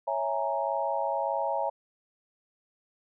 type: chord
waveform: sine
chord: A# half-diminished seventh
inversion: first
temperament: equal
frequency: 554.4 / 659.3 / 830.6 / 932.3 Hz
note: C#5 / E5 / G#5 / A#5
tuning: 0 / 0 / 0 / 0 cents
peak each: -32 dBFS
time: 0.07-1.7 s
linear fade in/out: 10 ms
effects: none